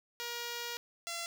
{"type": "tone pair in turn", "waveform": "5% pulse", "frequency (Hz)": [475, 680.9], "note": ["A#4", "F5"], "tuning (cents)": [33, -44], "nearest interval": "tritone", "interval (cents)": 623, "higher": "second", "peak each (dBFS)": -26, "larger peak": "neither", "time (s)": [[0.2, 0.77], [1.07, 1.26]], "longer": "first", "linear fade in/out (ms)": 0, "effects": []}